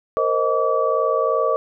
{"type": "tone cluster", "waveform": "sine", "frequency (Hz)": [461.4, 524, 625, 1148], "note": ["A#4", "C5", "D#5", "D6"], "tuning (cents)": [-18, 2, 8, -40], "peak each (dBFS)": -22, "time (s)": [0.17, 1.56], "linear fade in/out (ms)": 0, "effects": []}